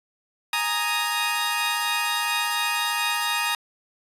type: chord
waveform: 15% pulse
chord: Ab suspended second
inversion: none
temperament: equal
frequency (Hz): 830.6 / 932.3 / 1244.5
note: Ab5 / Bb5 / Eb6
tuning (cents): 0 / 0 / 0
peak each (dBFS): -24 / -19 / -21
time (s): 0.53-3.55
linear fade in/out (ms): 2
effects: resampled to 32000 Hz